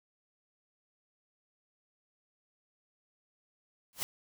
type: noise with exponential growth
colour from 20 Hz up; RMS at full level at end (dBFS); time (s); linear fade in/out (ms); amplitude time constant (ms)
white; -30; 3.93-4.03; 0; 21
effects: none